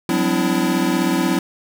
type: tone cluster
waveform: square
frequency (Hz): 179.9 / 196.2 / 255.1 / 291.7 / 332.6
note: F#3 / G3 / C4 / D4 / E4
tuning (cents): -48 / +2 / -44 / -12 / +16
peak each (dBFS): -24 / -26 / -23 / -24 / -22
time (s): 0.09-1.39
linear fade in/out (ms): 2
effects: none